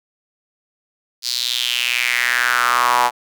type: tone with high-pass filter sweep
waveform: sawtooth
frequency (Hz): 122.2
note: B2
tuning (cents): -18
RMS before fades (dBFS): -18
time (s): 1.22-3.11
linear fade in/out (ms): 50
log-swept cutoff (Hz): 4700 to 870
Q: 4.5
effects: none